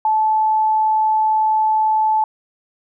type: tone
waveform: sine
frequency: 869 Hz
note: A5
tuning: 22 cents flat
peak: -13 dBFS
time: 0.05-2.24 s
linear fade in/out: 2 ms
effects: none